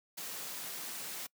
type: high-pass noise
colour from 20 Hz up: white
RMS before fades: -42 dBFS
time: 0.17-1.27 s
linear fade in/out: 10 ms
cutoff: 130 Hz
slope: 48 dB/octave
effects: noise-tail reverb RT60 0.1 s tail -25 dB re dry